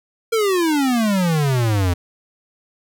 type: exponential sweep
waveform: square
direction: down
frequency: 466.2 to 85 Hz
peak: -16 dBFS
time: 0.32-1.94 s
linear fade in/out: 10 ms
effects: none